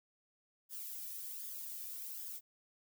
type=noise with flanger; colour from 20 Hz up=violet; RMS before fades=-45 dBFS; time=0.69-2.41 s; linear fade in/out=50 ms; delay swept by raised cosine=0.59 to 1.69 ms; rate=1.3 Hz; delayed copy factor=+0.55; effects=none